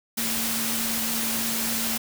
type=tone in noise; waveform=sine; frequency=227 Hz; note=A#3; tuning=46 cents flat; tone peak=-32 dBFS; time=0.17-1.98 s; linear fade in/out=10 ms; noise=white; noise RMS=-27 dBFS; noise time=0.17-1.98 s; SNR=-8 dB; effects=none